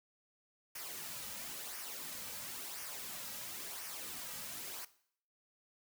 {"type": "noise with flanger", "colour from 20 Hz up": "white", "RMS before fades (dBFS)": -45, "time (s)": [0.75, 4.85], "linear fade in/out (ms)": 5, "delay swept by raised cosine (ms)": [0.25, 2.85], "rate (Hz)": 0.97, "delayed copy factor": -0.55, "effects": ["noise-tail reverb RT60 0.6 s tail -17 dB re dry"]}